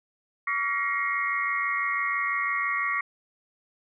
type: tone cluster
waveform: sine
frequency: 1139 / 1385 / 1902 / 2138 / 2224 Hz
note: C#6 / F6 / A#6 / C7 / C#7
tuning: +47 / -15 / +34 / +37 / +5 cents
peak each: -29 / -37 / -29 / -30 / -37 dBFS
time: 0.47-3.01 s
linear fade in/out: 5 ms
effects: none